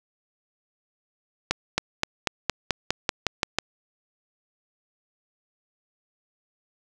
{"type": "accelerating click train", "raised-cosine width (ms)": 0.2, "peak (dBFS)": -4, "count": 11, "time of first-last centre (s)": [1.51, 3.586], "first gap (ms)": 270, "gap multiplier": 0.94, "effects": []}